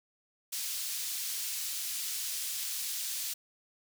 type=high-pass noise; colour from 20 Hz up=pink; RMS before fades=-36 dBFS; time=0.52-3.34 s; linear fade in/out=10 ms; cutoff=4400 Hz; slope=12 dB/octave; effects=none